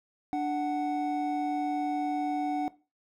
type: tone pair together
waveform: triangle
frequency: 294.7 / 742.6 Hz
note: D4 / F#5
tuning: +6 / +6 cents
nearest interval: octave + major third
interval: 1600 cents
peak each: -28 dBFS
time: 0.33-2.68 s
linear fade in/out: 0 ms
effects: noise-tail reverb RT60 0.3 s tail -18 dB re dry